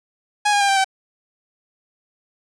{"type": "tone with pitch steps", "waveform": "sawtooth", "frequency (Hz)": [830.6, 814.9, 799.5, 784.4, 769.6], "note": ["G#5", "G#5", "G5", "G5", "G5"], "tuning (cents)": [0, -33, 34, 1, -32], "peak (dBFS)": -11, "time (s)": [0.45, 0.845], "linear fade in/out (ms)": 10, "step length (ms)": 79, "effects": ["resampled to 22050 Hz", "8-bit"]}